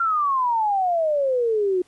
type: exponential sweep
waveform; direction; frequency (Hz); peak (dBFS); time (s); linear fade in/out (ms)
sine; down; 1388 to 355.5; -18; 0-1.82; 5
effects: pink hiss -59 dBFS RMS until 1.87 s + resampled to 24000 Hz